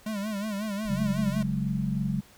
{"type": "tone with vibrato", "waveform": "square", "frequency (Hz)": 207.7, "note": "G#3", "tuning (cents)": 0, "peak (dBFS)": -30, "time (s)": [0.06, 1.43], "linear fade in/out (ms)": 5, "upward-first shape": "sine", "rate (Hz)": 5.5, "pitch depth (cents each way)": 100}
{"type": "tone", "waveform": "sine", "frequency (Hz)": 41.2, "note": "E1", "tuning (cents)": 0, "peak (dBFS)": -40, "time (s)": [0.85, 2.2], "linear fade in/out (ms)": 0}
{"type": "chord", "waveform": "sine", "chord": "C# suspended fourth", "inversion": "none", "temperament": "just", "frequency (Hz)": [138.59, 184.79, 207.9], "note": ["C#3", "F#3", "G#3"], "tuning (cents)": [0, -2, 2], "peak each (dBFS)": -30, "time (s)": [0.89, 2.21], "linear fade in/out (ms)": 10}
{"effects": ["pink hiss -55 dBFS RMS until 2.37 s"]}